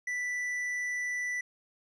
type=tone with tanh clipping; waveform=sine; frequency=1975.5 Hz; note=B6; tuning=in tune; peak=-32 dBFS; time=0.07-1.41 s; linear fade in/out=5 ms; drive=7 dB; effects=none